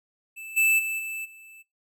square tone with level steps, 2637 Hz, E7, in tune, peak -38 / -19 / -28 / -32 / -47 dBFS, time 0.36-1.63 s, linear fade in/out 20 ms, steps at 0.56 / 0.78 / 0.98 / 1.24 s, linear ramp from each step 20 ms, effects noise-tail reverb RT60 0.2 s tail -22 dB re dry

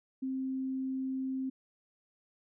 sine tone, 263.3 Hz, C4, 11 cents sharp, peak -32 dBFS, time 0.22-1.5 s, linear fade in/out 10 ms, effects none

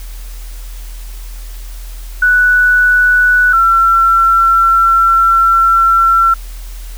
sine tone pair in turn, 1480 / 1352.2 Hz, F#6 / E6, 0 / +44 cents, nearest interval major second, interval 156 cents, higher first, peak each -6 dBFS, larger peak neither, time 2.22-3.53 / 3.53-6.34 s, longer second, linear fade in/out 5 ms, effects added 41 Hz sine -24 dBFS peak until 6.97 s + white hiss -38 dBFS RMS until 6.97 s

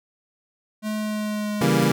square tone with pitch glide, 214.1 to 209 Hz, A3 to G#3, -47 to +11 cents, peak -25 dBFS, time 0.82-1.66 s, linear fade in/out 50 ms, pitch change -42 cents, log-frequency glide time 0.96-1.54 s
25% pulse chord, C# diminished seventh, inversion none, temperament equal, 138.59 / 164.81 / 196 / 233.1 Hz, C#3 / E3 / G3 / Bb3, 0 / 0 / 0 / 0 cents, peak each -19 dBFS, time 1.61-1.92 s, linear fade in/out 5 ms
pink noise with exponential decay, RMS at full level -30 dBFS, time 1.82-1.91 s, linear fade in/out 5 ms, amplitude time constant 18 ms
effects none

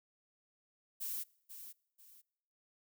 violet noise with echo, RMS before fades -40 dBFS, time 1-1.24 s, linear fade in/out 20 ms, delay 490 ms, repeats 2, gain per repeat -10 dB, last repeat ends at 2.22 s, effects noise-tail reverb RT60 0.9 s tail -26 dB re dry

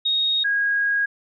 sine tone pair in turn, 3739 / 1640.7 Hz, A#7 / G#6, +4 / -22 cents, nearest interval octave + major second, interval 1426 cents, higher first, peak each -18 dBFS, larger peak neither, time 0.05-0.44 / 0.44-1.06 s, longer second, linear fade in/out 10 ms, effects none

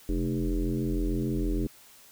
sine tone with frequency modulation, 130.81 Hz, C3, in tune, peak -25 dBFS, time 0.09-1.67 s, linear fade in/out 2 ms, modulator 86.5 Hz, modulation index 2.9, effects white hiss -54 dBFS RMS until 2.11 s

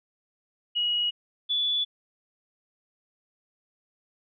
sine tone pair in turn, 2903 / 3447 Hz, F#7 / A7, -34 / -36 cents, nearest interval minor third, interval 298 cents, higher second, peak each -23 dBFS, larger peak neither, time 0.75-1.11 / 1.49-1.85 s, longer neither, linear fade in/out 20 ms, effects none

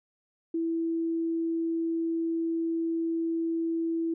sine tone, 330 Hz, E4, 2 cents sharp, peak -26 dBFS, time 0.54-4.14 s, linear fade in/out 5 ms, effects none

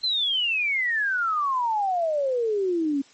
sine exponential sweep, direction down, 4174 to 270 Hz, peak -21 dBFS, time 0.03-3.02 s, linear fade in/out 10 ms, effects white hiss -54 dBFS RMS until 3.13 s + MP3 32 kbps

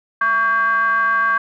triangle ring-modulated tone, 231.8 Hz, A#3, 10 cents flat, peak -9 dBFS, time 0.21-1.38 s, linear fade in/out 5 ms, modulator 1360 Hz, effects none

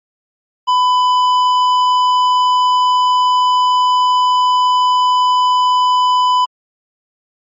sine tone with tanh clipping, 1000 Hz, B5, 21 cents sharp, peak -11 dBFS, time 0.67-6.46 s, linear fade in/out 20 ms, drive 10 dB, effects MP3 32 kbps

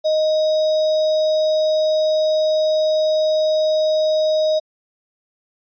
sine tone with sample-and-hold, 622.3 Hz, D#5, in tune, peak -14 dBFS, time 0.04-4.6 s, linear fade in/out 20 ms, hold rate 4410 Hz, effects resampled to 11025 Hz

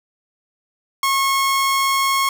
sawtooth tone, 1089 Hz, C#6, 31 cents flat, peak -12 dBFS, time 1.03-2.29 s, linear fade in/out 2 ms, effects none

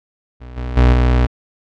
35% pulse tone with level steps, 61.74 Hz, B1, in tune, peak -30 / -20 / -6 / -9 dBFS, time 0.4-1.27 s, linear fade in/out 20 ms, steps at 0.56 / 0.76 / 0.92 s, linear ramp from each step 20 ms, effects low-pass 3000 Hz 12 dB/octave

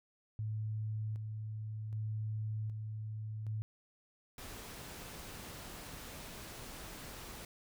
sine tone with tremolo, 108.3 Hz, A2, 27 cents flat, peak -35 dBFS, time 0.39-3.62 s, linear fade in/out 0 ms, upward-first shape square, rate 0.65 Hz, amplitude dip 35%
pink noise, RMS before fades -48 dBFS, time 4.38-7.45 s, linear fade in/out 2 ms
effects none

